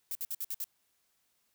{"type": "noise bursts", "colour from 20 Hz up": "violet", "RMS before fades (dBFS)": -36, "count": 6, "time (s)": [0.11, 0.642], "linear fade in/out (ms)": 2, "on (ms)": 42, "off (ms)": 56, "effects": ["white hiss -75 dBFS RMS until 1.54 s"]}